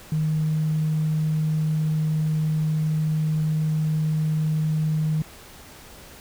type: tone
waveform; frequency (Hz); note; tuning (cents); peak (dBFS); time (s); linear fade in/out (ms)
sine; 155.56; D#3; 0; -19; 0.12-5.22; 2
effects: tanh soft clip ceiling -15 dBFS + pink hiss -45 dBFS RMS until 6.2 s